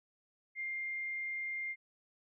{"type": "tone", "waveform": "sine", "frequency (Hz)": 2110, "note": "C7", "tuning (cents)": 14, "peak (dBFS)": -36, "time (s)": [0.55, 1.76], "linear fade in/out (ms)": 50, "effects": []}